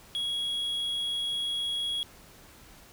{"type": "tone", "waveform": "triangle", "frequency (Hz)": 3322, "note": "G#7", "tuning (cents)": 0, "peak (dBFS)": -27, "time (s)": [0.15, 2.03], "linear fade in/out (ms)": 0, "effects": ["pink hiss -53 dBFS RMS until 2.92 s"]}